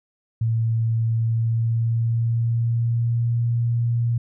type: tone with pitch glide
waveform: sine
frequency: 113.7 to 117.85 Hz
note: A#2 to A#2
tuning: -43 to +19 cents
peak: -18 dBFS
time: 0.41-4.18 s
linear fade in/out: 5 ms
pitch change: +62 cents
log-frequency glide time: 1.16-3.38 s
effects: none